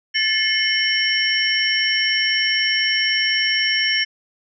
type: tone cluster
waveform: sine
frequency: 1751 / 2152 / 3028 / 5490 Hz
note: A6 / C7 / F#7 / F8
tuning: -9 / +48 / +39 / -31 cents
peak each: -22 dBFS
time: 0.14-4.05 s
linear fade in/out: 20 ms
effects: none